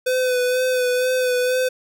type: tone with vibrato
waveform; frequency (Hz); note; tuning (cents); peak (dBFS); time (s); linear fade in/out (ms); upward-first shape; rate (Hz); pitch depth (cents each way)
square; 504; B4; +35; -18; 0.06-1.69; 10; sine; 2.1; 27
effects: none